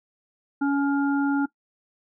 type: harmonic tone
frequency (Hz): 281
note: C#4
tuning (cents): +24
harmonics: 1 / 3 / 5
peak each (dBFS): -20 / -31 / -31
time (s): 0.61-1.46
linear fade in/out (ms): 10
effects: noise-tail reverb RT60 0.1 s tail -19 dB re dry